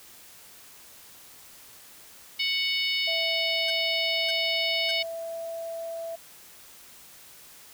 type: harmonic tone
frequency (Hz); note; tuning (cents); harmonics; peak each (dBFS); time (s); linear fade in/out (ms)
740; F#5; 0; 3 / 4 / 5 / 6 / 7; -29 / -29 / -32 / -33 / -35; 2.39-5.03; 10
type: tone with pitch glide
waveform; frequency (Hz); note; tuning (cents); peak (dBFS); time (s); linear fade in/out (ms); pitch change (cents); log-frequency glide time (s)
sine; 659.3 to 663.9; E5 to E5; 0 to +12; -32; 3.07-6.16; 10; +12; 4.05-5.47
type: tone bursts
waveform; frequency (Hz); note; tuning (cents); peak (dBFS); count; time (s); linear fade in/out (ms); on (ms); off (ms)
10% pulse; 1568; G6; 0; -29; 3; 3.68-4.912; 2; 24; 580
effects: white hiss -50 dBFS RMS until 7.73 s